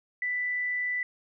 sine tone, 1983 Hz, B6, 7 cents sharp, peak -27 dBFS, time 0.22-1.03 s, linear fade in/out 2 ms, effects none

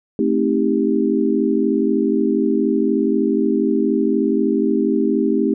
sine chord, A half-diminished seventh, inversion none, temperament just, 220 / 264 / 316.8 / 396 Hz, A3 / C4 / Eb4 / G4, 0 / +16 / +31 / +18 cents, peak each -20 dBFS, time 0.19-5.54 s, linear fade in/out 2 ms, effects none

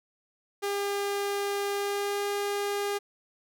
sawtooth tone with pitch glide, 402.6 to 405.6 Hz, G4 to G#4, +46 to -41 cents, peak -24 dBFS, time 0.62-2.99 s, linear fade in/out 20 ms, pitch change +13 cents, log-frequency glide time 1.71-2.26 s, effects none

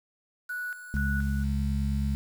sine tone with tremolo, 1473 Hz, F#6, 8 cents flat, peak -31 dBFS, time 0.49-1.44 s, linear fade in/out 10 ms, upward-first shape square, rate 2.1 Hz, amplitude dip 70%
harmonic tone, 69.3 Hz, C#2, in tune, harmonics 1 / 2 / 3, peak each -27 / -32 / -31 dBFS, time 0.94-2.15 s, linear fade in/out 0 ms
effects 8-bit

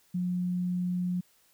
sine tone, 179.3 Hz, F3, 46 cents sharp, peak -27 dBFS, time 0.14-1.21 s, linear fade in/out 10 ms, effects white hiss -65 dBFS RMS until 1.53 s

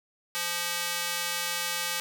square tone with high-pass filter, 173.6 Hz, F3, 10 cents flat, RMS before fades -31 dBFS, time 0.35-2 s, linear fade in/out 0 ms, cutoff 1700 Hz, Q 0.51, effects none

